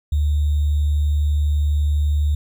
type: tone with sample-and-hold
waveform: sine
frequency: 74 Hz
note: D2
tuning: 14 cents sharp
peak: -15 dBFS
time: 0.12-2.35 s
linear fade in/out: 5 ms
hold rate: 3675 Hz
effects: none